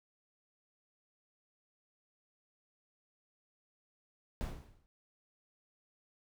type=noise with exponential decay; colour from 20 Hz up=brown; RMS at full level=-34 dBFS; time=4.41-4.86 s; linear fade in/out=0 ms; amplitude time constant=97 ms; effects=none